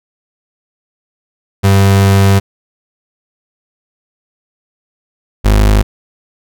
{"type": "tone pair in turn", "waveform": "35% pulse", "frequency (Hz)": [98, 51.91], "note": ["G2", "G#1"], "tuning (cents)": [0, 0], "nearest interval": "major seventh", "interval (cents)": 1100, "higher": "first", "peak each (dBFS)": -4, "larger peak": "neither", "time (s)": [[1.63, 2.4], [5.44, 5.83]], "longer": "first", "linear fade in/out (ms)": 20, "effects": []}